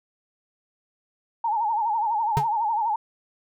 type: tone with vibrato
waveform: sine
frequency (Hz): 880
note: A5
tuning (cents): 0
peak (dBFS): -21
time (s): 1.44-2.96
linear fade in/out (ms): 5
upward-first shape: sine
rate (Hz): 12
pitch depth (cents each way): 110
type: tone with exponential decay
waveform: square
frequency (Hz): 142.4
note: C#3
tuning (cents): +47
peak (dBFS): -17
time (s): 2.37-2.48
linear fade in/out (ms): 0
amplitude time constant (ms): 22
effects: none